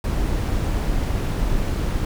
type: noise with amplitude modulation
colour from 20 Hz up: brown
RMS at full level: -20 dBFS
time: 0.04-2.05 s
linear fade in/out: 2 ms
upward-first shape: sine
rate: 278 Hz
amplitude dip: 35%
effects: none